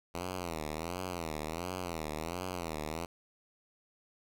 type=tone with vibrato; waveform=5% pulse; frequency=83.7 Hz; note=E2; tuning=27 cents sharp; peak=-25 dBFS; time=0.14-3.06 s; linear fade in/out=10 ms; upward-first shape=sine; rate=1.4 Hz; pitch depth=170 cents each way; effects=none